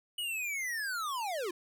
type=linear sweep; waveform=square; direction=down; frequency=2960 to 329.6 Hz; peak=-34 dBFS; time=0.18-1.51 s; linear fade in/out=5 ms; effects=none